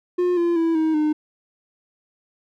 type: tone with pitch steps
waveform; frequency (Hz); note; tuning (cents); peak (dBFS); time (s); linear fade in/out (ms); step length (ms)
triangle; 357.1 / 343.1 / 329.7 / 316.9 / 304.5; F4 / F4 / E4 / D#4 / D#4; +39 / -31 / 0 / +32 / -37; -15; 0.18-1.13; 10; 190
effects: none